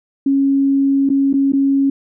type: tone with dropouts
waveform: sine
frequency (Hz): 274.9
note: C#4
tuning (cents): -14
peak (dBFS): -11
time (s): 0.26-1.9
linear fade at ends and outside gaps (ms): 5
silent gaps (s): 1.092-1.1 / 1.33-1.338 / 1.522-1.533
effects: none